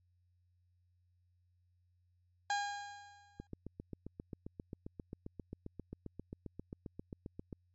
30% pulse tone with exponential decay, 813 Hz, G#5, 37 cents flat, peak -28 dBFS, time 2.5-3.47 s, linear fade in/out 2 ms, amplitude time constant 210 ms
click train, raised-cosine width 3 ms, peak -31 dBFS, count 32, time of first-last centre 3.4-7.528 s, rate 7.51 Hz
effects added 89 Hz sine -70 dBFS peak until 7.74 s + MP3 32 kbps

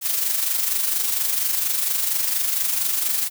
blue noise with amplitude modulation, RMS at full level -20 dBFS, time 0.01-3.3 s, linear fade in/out 50 ms, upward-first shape sine, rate 24.3 Hz, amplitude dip 50%, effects none

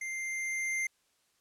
square tone with level ramp, 2095 Hz, C7, 2 cents sharp, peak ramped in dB -36 to -30 dBFS, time 0.01-0.87 s, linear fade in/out 5 ms, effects white hiss -72 dBFS RMS until 1.4 s + low-pass 10000 Hz 12 dB/octave

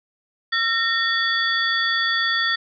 sine tone cluster, 1354 / 1841 / 3430 / 4597 Hz, E6 / A#6 / A7 / D8, +46 / -22 / -45 / -38 cents, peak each -27 / -21 / -24 / -27 dBFS, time 0.52-2.56 s, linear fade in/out 10 ms, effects none

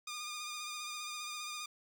10% pulse tone with vibrato, 1214 Hz, D#6, 43 cents flat, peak -32 dBFS, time 0.07-1.66 s, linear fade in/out 5 ms, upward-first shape sine, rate 15 Hz, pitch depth 27 cents each way, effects none

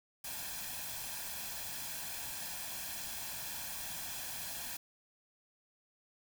white noise with comb filter, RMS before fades -42 dBFS, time 0.24-4.77 s, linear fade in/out 5 ms, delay 1.2 ms, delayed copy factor +0.6, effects none

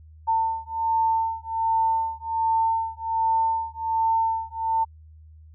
sine beating tone pair, 899 / 900.3 Hz, A5 / A5, +37 / +39 cents, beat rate 1.3 Hz, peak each -24 dBFS, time 0.27-4.85 s, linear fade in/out 20 ms, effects added 78 Hz sine -45 dBFS peak until 5.54 s

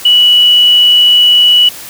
sine tone, 2944 Hz, F#7, 9 cents flat, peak -3 dBFS, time 0.05-1.69 s, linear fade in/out 5 ms, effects white hiss -28 dBFS RMS until 1.89 s

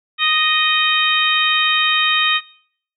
harmonic tone, 621 Hz, D#5, 3 cents flat, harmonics 2 / 3 / 4 / 5 / 6, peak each -21 / -21 / -19 / -20 / -18 dBFS, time 0.18-2.41 s, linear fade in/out 50 ms, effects noise-tail reverb RT60 0.6 s tail -21 dB re dry

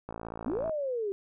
click train, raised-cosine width 1 ms, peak -24 dBFS, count 35, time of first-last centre 0.09-0.695 s, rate 56.2 Hz
sine linear two-way sweep, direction up then down, 213.9 to 659.3 to 382.6 Hz, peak -29 dBFS, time 0.46-1.12 s, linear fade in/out 0 ms, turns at 0.66 s
effects none

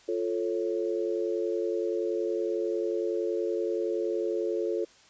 sine chord, F augmented, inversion none, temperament equal with one note detuned, 349.2 / 440 / 550.2 Hz, F4 / A4 / C#5, 0 / 0 / -13 cents, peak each -30 / -30 / -34 dBFS, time 0.08-4.85 s, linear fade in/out 10 ms, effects white hiss -57 dBFS RMS until 5.09 s + resampled to 16000 Hz

